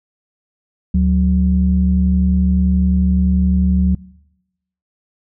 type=tone pair together; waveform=sine; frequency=73.4 / 184.96 Hz; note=D2 / F#3; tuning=0 / 0 cents; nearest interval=octave + major third; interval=1600 cents; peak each=-13 dBFS; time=0.94-3.95 s; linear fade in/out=5 ms; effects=noise-tail reverb RT60 0.9 s tail -23 dB re dry + tanh soft clip ceiling -3 dBFS